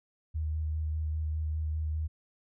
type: tone with vibrato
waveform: sine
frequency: 77.78 Hz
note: D#2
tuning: in tune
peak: -29 dBFS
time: 0.34-2.08 s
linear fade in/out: 20 ms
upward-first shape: square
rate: 5 Hz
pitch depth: 13 cents each way
effects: none